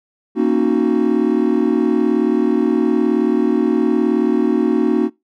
triangle chord, D# minor seventh, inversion second, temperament equal with one note detuned, 233.1 / 272.1 / 311.1 / 370 Hz, A#3 / C#4 / D#4 / F#4, 0 / -32 / 0 / 0 cents, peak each -16 dBFS, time 0.35-5.1 s, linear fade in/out 50 ms, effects noise-tail reverb RT60 0.2 s tail -23 dB re dry + tanh soft clip ceiling -3 dBFS

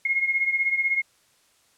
sine beating tone pair, 2151 / 2167 Hz, C7 / C#7, +47 / -40 cents, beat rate 16 Hz, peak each -22 / -27 dBFS, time 0.05-1.02 s, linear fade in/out 5 ms, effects white hiss -62 dBFS RMS until 1.77 s + low-pass 10000 Hz 12 dB/octave

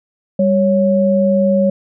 sine tone pair together, 197.77 / 554.4 Hz, G3 / C#5, +16 / 0 cents, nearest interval octave + tritone, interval 1784 cents, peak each -13 dBFS, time 0.39-1.7 s, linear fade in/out 5 ms, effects none

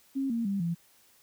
sine tone with pitch steps, 270.6 / 231.5 / 198.09 / 169.49 Hz, C#4 / A#3 / G3 / E3, -42 / -12 / +18 / +48 cents, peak -27 dBFS, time 0.15-0.75 s, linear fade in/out 20 ms, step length 150 ms, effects white hiss -62 dBFS RMS until 1.22 s

